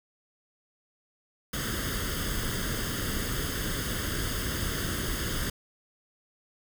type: noise with comb filter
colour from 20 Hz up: pink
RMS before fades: -31 dBFS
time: 1.53-5.5 s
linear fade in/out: 5 ms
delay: 0.61 ms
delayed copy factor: +0.75
effects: none